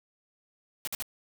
white noise bursts, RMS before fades -34 dBFS, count 3, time 0.85-1.024 s, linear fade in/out 0 ms, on 24 ms, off 51 ms, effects none

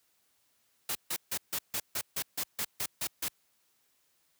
white noise bursts, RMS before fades -33 dBFS, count 12, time 0.89-3.284 s, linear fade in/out 5 ms, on 62 ms, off 150 ms, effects white hiss -72 dBFS RMS until 4.39 s + high-pass 60 Hz 12 dB/octave

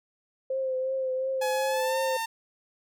sine tone with vibrato, 523.3 Hz, C5, in tune, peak -26 dBFS, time 0.5-2.17 s, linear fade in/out 5 ms, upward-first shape triangle, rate 2.8 Hz, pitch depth 33 cents each way
sawtooth tone with pitch glide, 845 to 905.6 Hz, G#5 to A5, +30 to +50 cents, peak -25 dBFS, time 1.41-2.26 s, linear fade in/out 10 ms, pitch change +120 cents, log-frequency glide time 1.66-1.96 s
effects none

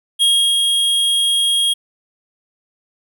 square tone with ADSR envelope, 3265 Hz, G#7, 30 cents flat, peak -11 dBFS, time 0.19-1.74 s, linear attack 31 ms, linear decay 330 ms, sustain -3 dB, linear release 15 ms, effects none

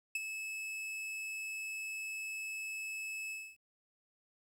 45% pulse tone with ADSR envelope, 2600 Hz, E7, 24 cents flat, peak -31 dBFS, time 0.15-3.57 s, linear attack 4 ms, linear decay 26 ms, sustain -8 dB, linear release 260 ms, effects low-pass 12000 Hz 12 dB/octave + 12-bit

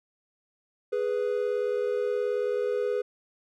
triangle tone pair together, 415.8 / 494.5 Hz, G#4 / B4, +2 / +2 cents, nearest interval minor third, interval 300 cents, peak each -26 dBFS, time 0.92-3.02 s, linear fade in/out 10 ms, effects none

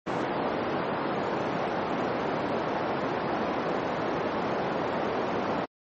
white band-pass noise, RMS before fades -29 dBFS, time 0.06-5.66 s, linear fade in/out 20 ms, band 180 to 770 Hz, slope 12 dB/octave, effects MP3 32 kbps

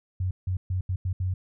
sine tone bursts at uneven times, 92.5 Hz, F#2, in tune, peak -24 dBFS, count 6, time 0.2-0.31 / 0.47-0.57 / 0.7-0.81 / 0.89-0.96 / 1.05-1.13 / 1.2-1.34 s, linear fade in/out 5 ms, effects none

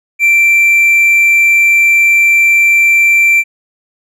triangle tone with hard clipping, 2349 Hz, D7, in tune, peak -6 dBFS, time 0.19-3.44 s, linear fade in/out 50 ms, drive 5 dB, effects none

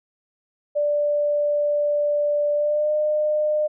sine tone with pitch glide, 587.3 to 605.6 Hz, D5 to D#5, 0 to -47 cents, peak -18 dBFS, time 0.75-3.68 s, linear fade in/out 20 ms, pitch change +53 cents, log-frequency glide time 2.54-2.92 s, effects none

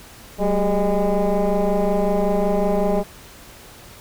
sine tone with frequency modulation, 213.7 Hz, G#3, 50 cents sharp, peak -14 dBFS, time 0.38-3.04 s, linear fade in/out 50 ms, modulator 201 Hz, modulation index 2.8, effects tanh soft clip ceiling -14 dBFS + pink hiss -43 dBFS RMS until 4 s

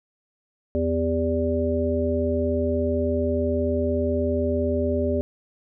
harmonic tone with a mistuned harmonic, 83.4 Hz, E2, 21 cents sharp, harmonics 1 / 3 / 5 / 7, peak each -26 / -26 / -26 / -26 dBFS, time 0.75-5.21 s, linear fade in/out 0 ms, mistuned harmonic 5, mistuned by -70 cents, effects none

